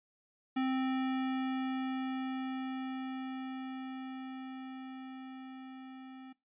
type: tone with level ramp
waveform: square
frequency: 261.6 Hz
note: C4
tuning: in tune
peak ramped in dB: -30 to -48 dBFS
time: 0.56-6.33 s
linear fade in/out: 10 ms
effects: noise-tail reverb RT60 0.2 s tail -20 dB re dry + resampled to 8000 Hz